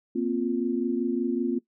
sine chord, Bb suspended second, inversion none, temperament equal with one note detuned, 236.3 / 261.6 / 349.2 Hz, Bb3 / C4 / F4, +24 / 0 / 0 cents, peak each -28 dBFS, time 0.15-1.59 s, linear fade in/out 10 ms, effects noise-tail reverb RT60 0.1 s tail -18 dB re dry

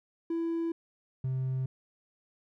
triangle tone pair in turn, 332.5 / 130.59 Hz, E4 / C3, +15 / -3 cents, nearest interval octave + major third, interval 1618 cents, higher first, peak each -26 dBFS, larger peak neither, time 0.3-0.72 / 1.24-1.66 s, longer neither, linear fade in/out 5 ms, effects tanh soft clip ceiling -23 dBFS

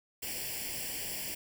white noise with comb filter, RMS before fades -38 dBFS, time 0.22-1.35 s, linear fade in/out 10 ms, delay 0.39 ms, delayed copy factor +0.85, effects none

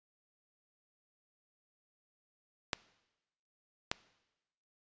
clicks, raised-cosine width 0.2 ms, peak -13 dBFS, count 2, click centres 2.732 / 3.915 s, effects noise-tail reverb RT60 1.0 s tail -20 dB re dry + resampled to 16000 Hz

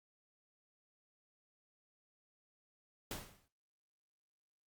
pink noise with exponential decay, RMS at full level -40 dBFS, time 3.11-3.48 s, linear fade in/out 1 ms, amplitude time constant 80 ms, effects noise-tail reverb RT60 0.4 s tail -22 dB re dry + Opus 48 kbps

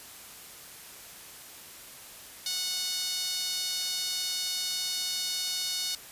sawtooth tone with high-pass filter, 735 Hz, F#5, 12 cents flat, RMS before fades -32 dBFS, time 2.46-5.95 s, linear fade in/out 2 ms, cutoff 4200 Hz, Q 2.5, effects white hiss -47 dBFS RMS until 6.11 s + resampled to 32000 Hz

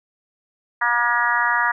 harmonic tone, 238.9 Hz, A#3, 43 cents sharp, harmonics 3 / 4 / 5 / 6 / 7 / 8, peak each -30 / -22 / -24 / -24 / -22 / -24 dBFS, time 0.81-1.72 s, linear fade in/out 10 ms, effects none

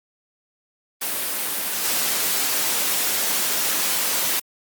white noise with level steps, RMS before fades -25 / -22 dBFS, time 1.01-4.4 s, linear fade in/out 10 ms, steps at 1.83 s, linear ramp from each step 20 ms, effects high-pass 200 Hz 12 dB/octave + Opus 32 kbps

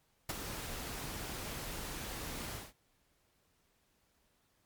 pink noise with ADSR envelope, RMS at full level -34 dBFS, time 0.29-2.73 s, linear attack 6 ms, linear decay 24 ms, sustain -8 dB, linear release 200 ms, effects pink hiss -74 dBFS RMS until 4.65 s + MP3 96 kbps

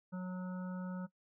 harmonic tone, 183.1 Hz, F#3, 18 cents flat, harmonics 1 / 3 / 5 / 7 / 8, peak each -38 / -50 / -54 / -55 / -57 dBFS, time 0.12-1.07 s, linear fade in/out 20 ms, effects noise-tail reverb RT60 0.1 s tail -19 dB re dry

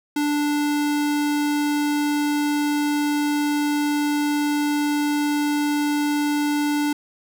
square tone, 293.7 Hz, D4, in tune, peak -20 dBFS, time 0.16-6.93 s, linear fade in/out 5 ms, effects none

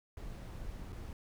brown noise with dropouts, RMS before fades -44 dBFS, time 0.17-1.13 s, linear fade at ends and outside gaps 1 ms, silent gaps 0.923-0.928 s, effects none

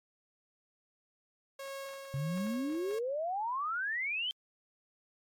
sawtooth tone with tremolo, 547 Hz, C#5, 23 cents flat, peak -36 dBFS, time 1.59-2.99 s, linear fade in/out 5 ms, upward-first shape sine, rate 1.5 Hz, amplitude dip 45%
sine exponential sweep, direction up, 132.2 to 3172 Hz, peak -32 dBFS, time 2.14-4.31 s, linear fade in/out 0 ms
effects AAC 64 kbps

